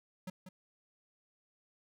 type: tone with echo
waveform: square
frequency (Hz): 185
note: F#3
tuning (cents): 0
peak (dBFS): -40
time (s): 0.27-0.3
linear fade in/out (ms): 5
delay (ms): 190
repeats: 1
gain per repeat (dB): -8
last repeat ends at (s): 0.49
effects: none